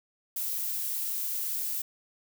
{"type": "noise", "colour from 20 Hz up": "violet", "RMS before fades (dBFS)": -32, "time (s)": [0.36, 1.82], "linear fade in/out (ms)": 5, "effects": []}